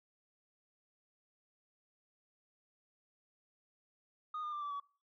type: tone with pitch steps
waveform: sine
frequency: 1235 / 1209.6 / 1184.7 / 1160.3 / 1136.4 Hz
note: D#6 / D#6 / D6 / D6 / C#6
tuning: -13 / -49 / +15 / -21 / +43 cents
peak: -36 dBFS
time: 4.34-4.8 s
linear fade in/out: 5 ms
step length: 92 ms
effects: noise-tail reverb RT60 0.4 s tail -22 dB re dry + tanh soft clip ceiling -36 dBFS